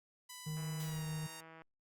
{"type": "tone with pitch glide", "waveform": "5% pulse", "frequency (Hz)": [995, 928.4], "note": ["B5", "A#5"], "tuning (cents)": [13, -7], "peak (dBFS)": -36, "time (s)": [0.29, 1.41], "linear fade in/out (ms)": 10, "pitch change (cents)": -120, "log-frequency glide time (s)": [0.8, 1.06]}
{"type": "tone", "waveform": "triangle", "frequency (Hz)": 155.2, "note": "D#3", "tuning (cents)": -4, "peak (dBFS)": -36, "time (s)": [0.46, 1.27], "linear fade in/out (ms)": 10}
{"type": "click train", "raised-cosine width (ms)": 0.5, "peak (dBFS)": -40, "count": 171, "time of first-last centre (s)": [0.57, 1.619], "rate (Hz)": 162}
{"type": "noise with exponential decay", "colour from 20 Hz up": "white", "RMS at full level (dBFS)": -49, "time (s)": [0.8, 1.4], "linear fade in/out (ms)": 1, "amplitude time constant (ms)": 130}
{"effects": ["Opus 48 kbps"]}